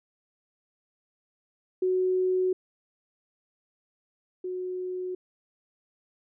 sine tone pair in turn, 370 / 366.4 Hz, F#4 / F#4, 0 / -17 cents, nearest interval unison, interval 17 cents, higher first, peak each -22 / -30 dBFS, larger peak first, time 1.82-2.53 / 4.44-5.15 s, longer neither, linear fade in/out 5 ms, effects none

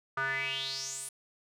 square tone with band-pass filter sweep, 134.6 Hz, C3, 49 cents sharp, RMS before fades -35 dBFS, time 0.17-1.09 s, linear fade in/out 5 ms, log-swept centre 1300 to 10000 Hz, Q 6.4, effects none

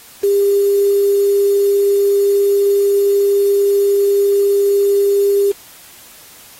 sine tone with quantisation, 401 Hz, G4, 39 cents sharp, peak -10 dBFS, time 0.23-5.52 s, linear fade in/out 10 ms, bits 5, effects white hiss -41 dBFS RMS until 6.59 s + AAC 48 kbps

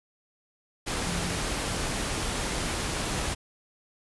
sine tone in noise, 174.61 Hz, F3, in tune, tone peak -33 dBFS, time 1.05-1.37 s, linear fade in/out 20 ms, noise pink, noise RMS -30 dBFS, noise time 0.86-3.35 s, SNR -6 dB, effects resampled to 24000 Hz

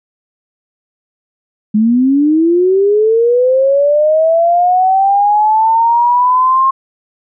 sine linear sweep, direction up, 207.6 to 1073 Hz, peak -7 dBFS, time 1.74-6.71 s, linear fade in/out 10 ms, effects none

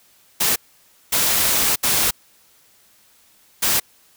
white noise bursts at uneven times, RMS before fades -18 dBFS, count 4, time 0.4-0.56 / 1.12-1.76 / 1.83-2.11 / 3.62-3.8 s, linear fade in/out 10 ms, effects white hiss -55 dBFS RMS until 4.16 s

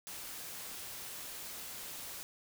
white noise, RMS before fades -45 dBFS, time 0.07-2.23 s, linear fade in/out 0 ms, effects none

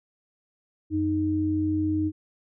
sine tone pair together, 92.1 / 309.8 Hz, F#2 / D#4, -7 / -7 cents, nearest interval octave + major sixth, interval 2100 cents, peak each -29 / -23 dBFS, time 0.9-2.12 s, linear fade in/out 50 ms, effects none

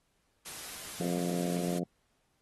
white noise, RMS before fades -43 dBFS, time 0.45-1.79 s, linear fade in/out 10 ms
harmonic tone, 87.9 Hz, F2, 12 cents sharp, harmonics 2 / 3 / 4 / 5 / 6 / 7 / 8, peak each -33 / -37 / -39 / -41 / -43 / -44 / -45 dBFS, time 1-1.84 s, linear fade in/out 5 ms
effects pink hiss -75 dBFS RMS until 2.41 s + AAC 32 kbps

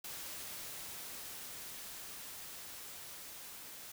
white noise with level ramp, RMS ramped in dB -45 to -50 dBFS, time 0.04-3.92 s, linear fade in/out 5 ms, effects none

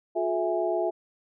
sine tone cluster, 357.8 / 426.1 / 659 / 825 Hz, F4 / G#4 / E5 / G#5, +42 / +44 / -1 / -12 cents, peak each -28 / -32 / -27 / -34 dBFS, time 0.15-0.91 s, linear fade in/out 20 ms, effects none

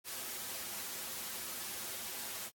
white noise with comb filter, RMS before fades -42 dBFS, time 0.04-2.51 s, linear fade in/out 50 ms, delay 6.7 ms, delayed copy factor -0.6, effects high-pass 100 Hz 12 dB/octave + AAC 64 kbps

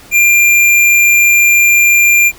square tone, 2389 Hz, D7, 29 cents sharp, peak -6 dBFS, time 0.11-2.32 s, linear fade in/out 50 ms, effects pink hiss -38 dBFS RMS until 2.38 s

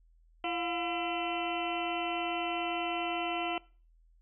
harmonic tone with a mistuned harmonic, 337.2 Hz, E4, 39 cents sharp, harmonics 1 / 2 / 3 / 4 / 6 / 7 / 8 / 9, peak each -37 / -35 / -42 / -42 / -45 / -45 / -40 / -42 dBFS, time 0.44-3.58 s, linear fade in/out 2 ms, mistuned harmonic 2, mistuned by +83 cents, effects noise-tail reverb RT60 0.4 s tail -22 dB re dry + added 41 Hz sine -60 dBFS peak until 4.21 s

